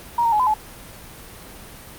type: tone with pitch steps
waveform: sine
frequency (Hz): 945 / 923 / 846 / 1012 / 858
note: A#5 / A#5 / G#5 / B5 / A5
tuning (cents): +23 / -17 / +32 / +42 / -44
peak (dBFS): -15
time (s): 0.18-0.54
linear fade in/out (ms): 5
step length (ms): 72
effects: pink hiss -40 dBFS RMS until 1.98 s + Opus 32 kbps